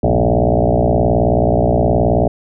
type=tone with frequency modulation; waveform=sine; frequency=255.6 Hz; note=C4; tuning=40 cents flat; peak=-10 dBFS; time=0.03-2.28 s; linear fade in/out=5 ms; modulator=58.9 Hz; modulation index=7.7; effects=none